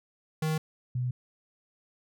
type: tone pair in turn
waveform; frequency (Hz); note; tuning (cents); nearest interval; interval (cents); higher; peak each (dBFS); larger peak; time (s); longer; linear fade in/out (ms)
square / sine; 156.7 / 124.8; D#3 / B2; +13 / +19; major third; 394; first; -27; neither; 0.42-0.58 / 0.95-1.11; neither; 5
effects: none

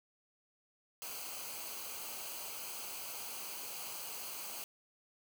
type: noise with comb filter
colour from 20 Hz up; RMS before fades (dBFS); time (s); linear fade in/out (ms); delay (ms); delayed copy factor
white; -44; 1.02-4.64; 0; 0.55; -0.65
effects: none

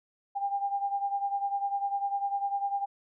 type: beating tone pair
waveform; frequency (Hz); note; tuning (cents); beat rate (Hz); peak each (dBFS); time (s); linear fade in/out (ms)
sine; 798 / 808; G5 / G#5; +31 / -48; 10; -29 / -34; 0.35-2.86; 20
effects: none

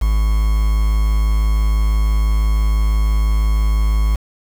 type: tone with quantisation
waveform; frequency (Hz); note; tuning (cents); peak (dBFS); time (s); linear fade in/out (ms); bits
triangle; 53; G#1; +36; -10; 0.01-4.16; 10; 5
effects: none

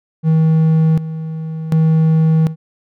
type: tone with tremolo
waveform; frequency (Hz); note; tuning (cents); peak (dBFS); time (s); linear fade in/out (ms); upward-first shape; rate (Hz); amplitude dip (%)
triangle; 159.6; D#3; +44; -7; 0.23-2.56; 50; square; 0.67; 75
effects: none

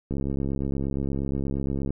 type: click train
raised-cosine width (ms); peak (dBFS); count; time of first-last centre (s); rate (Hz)
3; -16; 124; 0.11-1.906; 68.5
effects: none

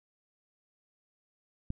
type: click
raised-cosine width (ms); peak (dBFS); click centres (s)
5; -22; 1.704
effects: none

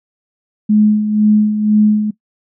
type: tone with tremolo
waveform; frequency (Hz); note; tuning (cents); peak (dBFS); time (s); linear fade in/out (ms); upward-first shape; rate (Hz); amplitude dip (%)
sine; 211.9; G#3; +35; -6; 0.69-2.11; 10; sine; 2; 60
effects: noise-tail reverb RT60 0.1 s tail -19 dB re dry

